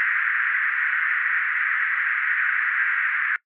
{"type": "band-pass noise", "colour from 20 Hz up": "pink", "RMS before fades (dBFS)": -23, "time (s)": [0, 3.36], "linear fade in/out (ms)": 0, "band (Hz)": [1500, 2000], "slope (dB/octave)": 48, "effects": ["noise-tail reverb RT60 0.1 s tail -20 dB re dry"]}